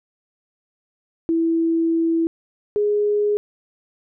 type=tone pair in turn; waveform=sine; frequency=329.6 / 415.3 Hz; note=E4 / G#4; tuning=0 / 0 cents; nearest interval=major third; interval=400 cents; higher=second; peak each=-16 dBFS; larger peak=neither; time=1.29-2.27 / 2.76-3.37 s; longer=first; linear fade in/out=0 ms; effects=none